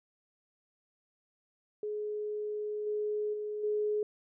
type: tone with level steps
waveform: sine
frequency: 421.2 Hz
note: G#4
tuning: 24 cents sharp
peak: -33 / -30 / -34 / -28 dBFS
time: 1.83-4.03 s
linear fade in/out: 2 ms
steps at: 2.86 / 3.33 / 3.63 s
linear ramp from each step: 10 ms
effects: none